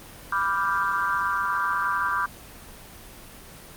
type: chord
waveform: sine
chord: G dominant seventh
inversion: first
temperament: equal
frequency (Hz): 987.8 / 1174.7 / 1396.9 / 1568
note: B5 / D6 / F6 / G6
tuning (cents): 0 / 0 / 0 / 0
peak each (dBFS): -28 / -25 / -28 / -28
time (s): 0.32-2.26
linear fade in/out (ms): 5
effects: pink hiss -44 dBFS RMS until 3.76 s + Opus 24 kbps

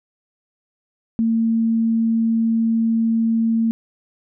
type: tone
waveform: sine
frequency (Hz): 226.7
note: A#3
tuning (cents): -48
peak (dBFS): -15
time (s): 1.19-3.71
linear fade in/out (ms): 0
effects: none

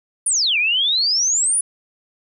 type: exponential two-way sweep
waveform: sine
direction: down then up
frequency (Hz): 10060 to 2330 to 10060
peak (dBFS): -15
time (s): 0.26-1.61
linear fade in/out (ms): 5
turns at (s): 0.58
effects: none

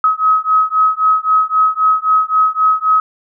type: beating tone pair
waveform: sine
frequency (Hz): 1273 / 1276.8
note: D#6 / D#6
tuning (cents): +39 / +44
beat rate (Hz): 3.8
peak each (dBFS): -13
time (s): 0.04-3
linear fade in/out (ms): 2
effects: none

